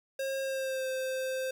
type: tone with pitch glide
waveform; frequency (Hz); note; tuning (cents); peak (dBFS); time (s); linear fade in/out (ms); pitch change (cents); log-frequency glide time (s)
square; 538 to 522.1; C5 to C5; +48 to -4; -32; 0.19-1.51; 5; -52; 0.41-0.88
effects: 10-bit